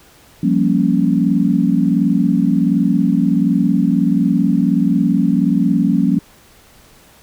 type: chord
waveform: sine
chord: G half-diminished seventh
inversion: third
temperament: equal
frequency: 174.61 / 196 / 233.1 / 277.2 Hz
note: F3 / G3 / Bb3 / Db4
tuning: 0 / 0 / 0 / 0 cents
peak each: -17 dBFS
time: 0.43-6.19 s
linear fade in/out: 5 ms
effects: pink hiss -47 dBFS RMS until 7.22 s